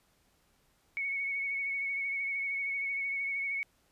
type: tone with vibrato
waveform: sine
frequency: 2217 Hz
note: C#7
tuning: in tune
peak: -31 dBFS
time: 0.97-3.63 s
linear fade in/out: 0 ms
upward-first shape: triangle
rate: 13 Hz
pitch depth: 32 cents each way
effects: pink hiss -70 dBFS RMS until 3.91 s + resampled to 32000 Hz